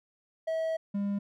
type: tone pair in turn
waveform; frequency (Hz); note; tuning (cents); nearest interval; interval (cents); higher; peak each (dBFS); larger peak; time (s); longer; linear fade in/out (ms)
triangle; 646 / 201.2; E5 / G3; -35 / +45; octave + minor sixth; 2020; first; -26; neither; 0.47-0.77 / 0.94-1.19; first; 10
effects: none